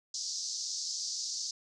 pink band-pass noise, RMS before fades -37 dBFS, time 0.14-1.51 s, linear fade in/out 5 ms, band 4600 to 6600 Hz, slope 48 dB/octave, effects none

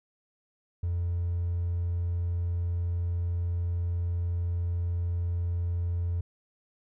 triangle tone with hard clipping, 86.9 Hz, F2, 8 cents flat, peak -27 dBFS, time 0.83-6.21 s, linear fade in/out 5 ms, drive 4 dB, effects none

